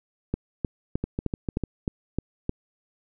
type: two click trains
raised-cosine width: 3 ms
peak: -12 / -14 dBFS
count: 8 / 5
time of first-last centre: 0.34-2.494 / 1.04-1.637 s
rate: 3.25 / 6.7 Hz
effects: none